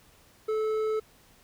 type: tone with hard clipping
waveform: triangle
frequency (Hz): 434.7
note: A4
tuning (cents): -21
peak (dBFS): -27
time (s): 0.48-1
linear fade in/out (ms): 10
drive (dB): 10
effects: pink hiss -59 dBFS RMS until 1.43 s